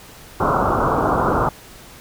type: low-pass noise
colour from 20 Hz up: white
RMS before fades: -18 dBFS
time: 0.4-1.49 s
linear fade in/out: 2 ms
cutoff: 1400 Hz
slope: 96 dB/octave
effects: pink hiss -42 dBFS RMS until 2 s